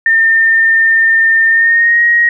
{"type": "tone with pitch glide", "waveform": "sine", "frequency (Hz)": [1809, 1884.7], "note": ["A6", "A#6"], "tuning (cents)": [48, 19], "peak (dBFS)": -6, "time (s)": [0.06, 2.29], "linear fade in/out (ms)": 2, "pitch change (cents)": 71, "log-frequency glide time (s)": [1.48, 2.02], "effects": []}